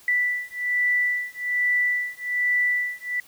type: beating tone pair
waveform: sine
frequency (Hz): 1972 / 1973.2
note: B6 / B6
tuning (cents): -3 / -2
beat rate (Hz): 1.2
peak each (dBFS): -24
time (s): 0.08-3.2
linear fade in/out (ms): 2
effects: white hiss -52 dBFS RMS until 3.27 s